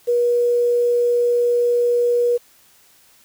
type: tone with quantisation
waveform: sine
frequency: 481.1 Hz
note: B4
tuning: 45 cents flat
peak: -14 dBFS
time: 0.07-2.38 s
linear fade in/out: 20 ms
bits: 7
effects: white hiss -53 dBFS RMS until 3.24 s